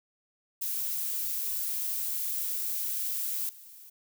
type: noise with level steps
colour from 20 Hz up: violet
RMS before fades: -32 / -50 dBFS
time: 0.61-3.9 s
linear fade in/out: 10 ms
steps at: 3.49 s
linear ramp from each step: 2 ms
effects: none